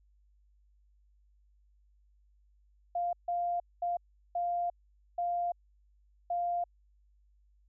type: tone bursts at uneven times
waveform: sine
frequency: 698.5 Hz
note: F5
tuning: in tune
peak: -29 dBFS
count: 6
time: 2.95-3.13 / 3.28-3.6 / 3.82-3.97 / 4.35-4.7 / 5.18-5.52 / 6.3-6.64 s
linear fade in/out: 5 ms
effects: added 50 Hz sine -63 dBFS peak until 7.68 s